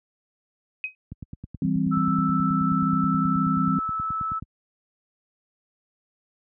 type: tone with exponential decay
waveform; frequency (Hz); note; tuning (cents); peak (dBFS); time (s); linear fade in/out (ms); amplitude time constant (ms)
sine; 2523; D#7; +23; -22; 0.84-0.95; 1; 23
type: click train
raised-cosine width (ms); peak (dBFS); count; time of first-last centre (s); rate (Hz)
5; -22; 32; 1.12-4.425; 9.38
type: chord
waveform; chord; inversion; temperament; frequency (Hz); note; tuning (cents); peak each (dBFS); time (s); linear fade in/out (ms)
sine; C major; first; equal; 164.81 / 196 / 261.6; E3 / G3 / C4; 0 / 0 / 0; -25; 1.62-3.79; 2
type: tone with pitch glide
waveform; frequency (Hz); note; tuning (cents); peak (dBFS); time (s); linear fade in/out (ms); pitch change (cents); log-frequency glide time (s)
sine; 1318.5 to 1307.9; E6 to E6; 0 to -14; -25; 1.91-4.4; 20; -14; 3.75-3.8
effects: high-pass 60 Hz 12 dB/octave